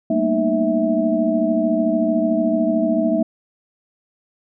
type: tone cluster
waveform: sine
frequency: 195.7 / 226.8 / 240.3 / 307.2 / 652 Hz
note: G3 / A#3 / B3 / D#4 / E5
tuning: -3 / -47 / -47 / -22 / -19 cents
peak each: -26 / -21 / -24 / -21 / -20 dBFS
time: 0.1-3.23 s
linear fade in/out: 5 ms
effects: none